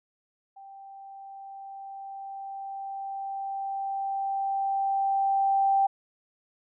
sine tone with level ramp, 784 Hz, G5, in tune, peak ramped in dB -44 to -19 dBFS, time 0.56-5.87 s, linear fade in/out 10 ms, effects none

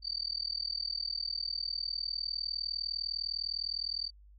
sine tone with amplitude modulation, 4605 Hz, D8, 35 cents flat, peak -29 dBFS, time 0.02-4.11 s, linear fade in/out 50 ms, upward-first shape sine, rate 39.8 Hz, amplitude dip 100%, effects added 50 Hz sine -54 dBFS peak until 4.38 s

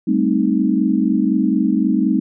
sine chord, A half-diminished seventh, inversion third, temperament equal, 196 / 220 / 261.6 / 311.1 Hz, G3 / A3 / C4 / Eb4, 0 / 0 / 0 / 0 cents, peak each -19 dBFS, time 0.07-2.2 s, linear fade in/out 10 ms, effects none

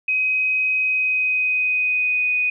sine tone with pitch glide, 2524 to 2488 Hz, D#7 to D#7, +24 to -1 cents, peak -17 dBFS, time 0.08-2.5 s, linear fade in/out 5 ms, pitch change -25 cents, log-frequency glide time 0.79-2.34 s, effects none

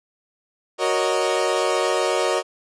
30% pulse chord, D# minor seventh, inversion first, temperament equal, 370 / 466.2 / 554.4 / 622.3 Hz, F#4 / A#4 / C#5 / D#5, 0 / 0 / 0 / 0 cents, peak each -22 dBFS, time 0.78-2.43 s, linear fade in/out 50 ms, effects resampled to 22050 Hz

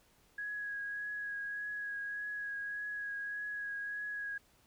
sine tone with vibrato, 1661.2 Hz, G#6, in tune, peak -37 dBFS, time 0.38-4.38 s, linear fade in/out 5 ms, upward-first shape triangle, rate 1.7 Hz, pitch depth 20 cents each way, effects pink hiss -68 dBFS RMS until 4.66 s

